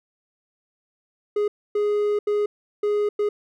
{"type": "tone bursts at uneven times", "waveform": "triangle", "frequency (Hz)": 415.3, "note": "G#4", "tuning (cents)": 0, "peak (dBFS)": -17, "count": 5, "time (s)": [[1.36, 1.48], [1.75, 2.19], [2.27, 2.46], [2.83, 3.09], [3.19, 3.29]], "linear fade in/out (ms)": 5, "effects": []}